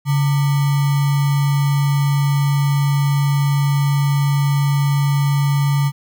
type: tone with sample-and-hold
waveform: sine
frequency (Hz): 141.4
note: C#3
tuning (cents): +35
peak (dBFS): -13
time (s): 0.05-5.92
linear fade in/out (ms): 50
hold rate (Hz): 1050
effects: none